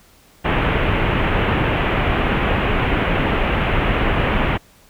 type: low-pass noise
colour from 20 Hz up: pink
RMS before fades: -18 dBFS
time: 0.44-4.58 s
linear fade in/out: 20 ms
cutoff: 3000 Hz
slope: 48 dB/octave
effects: pink hiss -51 dBFS RMS until 4.89 s